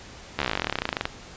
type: slowing click train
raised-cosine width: 0.3 ms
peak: -8 dBFS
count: 27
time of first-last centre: 0.39-1.054 s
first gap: 13 ms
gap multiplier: 1.05
effects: pink hiss -44 dBFS RMS until 1.36 s + resampled to 16000 Hz